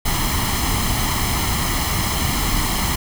pink noise with comb filter, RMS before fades -20 dBFS, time 0.05-2.96 s, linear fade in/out 10 ms, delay 0.97 ms, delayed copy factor +0.65, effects none

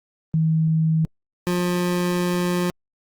sine / 25% pulse tone pair in turn, 159.8 / 177.41 Hz, D#3 / F3, +47 / +28 cents, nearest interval major second, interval 181 cents, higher second, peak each -16 dBFS, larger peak neither, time 0.34-1.05 / 1.47-2.7 s, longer second, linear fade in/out 0 ms, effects Opus 24 kbps

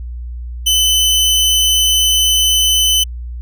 sawtooth tone, 3028 Hz, F#7, 39 cents sharp, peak -7 dBFS, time 0.66-3.04 s, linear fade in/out 10 ms, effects added 60 Hz sine -23 dBFS peak until 3.41 s

